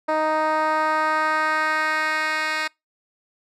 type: tone with band-pass filter sweep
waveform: 10% pulse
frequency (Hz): 311.1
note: D#4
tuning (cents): 0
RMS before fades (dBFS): -22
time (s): 0.08-2.68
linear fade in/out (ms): 10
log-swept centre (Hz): 700 to 2700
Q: 1.3
effects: noise-tail reverb RT60 0.2 s tail -26 dB re dry